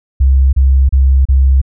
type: tone bursts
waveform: sine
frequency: 66.7 Hz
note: C2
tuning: 34 cents sharp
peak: -5 dBFS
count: 4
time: 0.2-1.616 s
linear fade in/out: 10 ms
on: 330 ms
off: 32 ms
effects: none